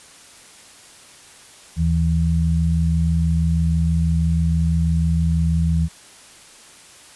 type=tone pair together; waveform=sine; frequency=77.78 / 163.96 Hz; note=D#2 / E3; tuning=0 / -9 cents; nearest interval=octave + minor second; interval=1291 cents; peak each=-18 dBFS; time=1.76-5.89 s; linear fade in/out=50 ms; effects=white hiss -45 dBFS RMS until 7.15 s + resampled to 24000 Hz